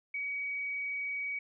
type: tone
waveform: sine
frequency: 2263 Hz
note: C#7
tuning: 35 cents sharp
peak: -33 dBFS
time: 0.14-1.39 s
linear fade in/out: 5 ms
effects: none